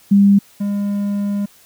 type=tone pair in turn; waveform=sine / triangle; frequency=200 / 202.6 Hz; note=G3 / G#3; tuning=+35 / -43 cents; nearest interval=unison; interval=22 cents; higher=second; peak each=-7 / -15 dBFS; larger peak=first; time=0.11-0.39 / 0.6-1.46 s; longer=second; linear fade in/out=10 ms; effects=white hiss -49 dBFS RMS until 1.65 s